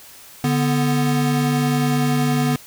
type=tone pair together; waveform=square; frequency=146 / 246.9 Hz; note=D3 / B3; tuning=-10 / 0 cents; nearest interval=major sixth; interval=910 cents; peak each=-20 dBFS; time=0.44-2.56 s; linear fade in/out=2 ms; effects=white hiss -43 dBFS RMS until 2.66 s